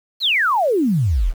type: exponential sweep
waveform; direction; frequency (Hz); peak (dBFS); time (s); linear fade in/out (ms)
sine; down; 4415 to 31; -14; 0.2-1.34; 50
effects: 7-bit